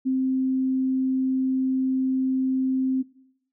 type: tone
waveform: sine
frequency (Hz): 261.6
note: C4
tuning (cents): 0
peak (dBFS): -20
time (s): 0.05-3.03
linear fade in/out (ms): 20
effects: noise-tail reverb RT60 0.7 s tail -19 dB re dry